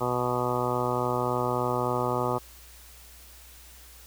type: harmonic tone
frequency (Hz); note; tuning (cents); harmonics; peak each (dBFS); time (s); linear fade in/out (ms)
123.47; B2; 0; 1 / 2 / 3 / 4 / 5 / 6 / 7 / 8 / 9 / 10; -33 / -35 / -32 / -32 / -34 / -36 / -33 / -36 / -35 / -34; 0-2.39; 20
effects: added 60 Hz sine -51 dBFS peak until 4.06 s + white hiss -51 dBFS RMS until 4.06 s